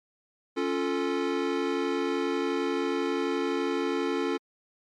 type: chord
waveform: square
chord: Db augmented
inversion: none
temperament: equal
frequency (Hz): 277.2 / 349.2 / 440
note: Db4 / F4 / A4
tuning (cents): 0 / 0 / 0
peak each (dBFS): -31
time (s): 0.56-4.38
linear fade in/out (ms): 20
effects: low-pass 4000 Hz 12 dB/octave + MP3 96 kbps